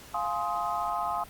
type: chord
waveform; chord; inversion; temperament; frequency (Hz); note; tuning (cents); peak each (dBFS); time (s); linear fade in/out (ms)
sine; F minor seventh; none; just; 698.5 / 838.1 / 1047.7 / 1257.2; F5 / Ab5 / C6 / Eb6; 0 / +16 / +2 / +18; -33; 0.14-1.24; 5
effects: pink hiss -49 dBFS RMS until 1.29 s + Opus 48 kbps